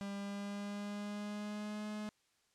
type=tone with pitch glide; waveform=45% pulse; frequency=199.7 to 211.5 Hz; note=G3 to G#3; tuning=+32 to +32 cents; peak=-40 dBFS; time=0.01-2.09 s; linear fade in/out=0 ms; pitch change=+100 cents; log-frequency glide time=0.13-1.88 s; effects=white hiss -75 dBFS RMS until 2.54 s + low-pass 8000 Hz 12 dB/octave